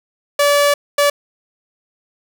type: tone bursts at uneven times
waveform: sawtooth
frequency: 576 Hz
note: D5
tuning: 34 cents flat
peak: -7 dBFS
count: 2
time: 0.39-0.74 / 0.98-1.1 s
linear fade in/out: 5 ms
effects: none